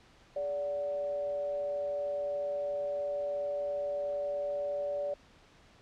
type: tone with frequency modulation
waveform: sine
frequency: 578 Hz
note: D5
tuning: 28 cents flat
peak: -31 dBFS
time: 0.36-5.14 s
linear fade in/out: 5 ms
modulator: 163 Hz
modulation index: 0.33
effects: pink hiss -60 dBFS RMS until 5.81 s + low-pass 5000 Hz 12 dB/octave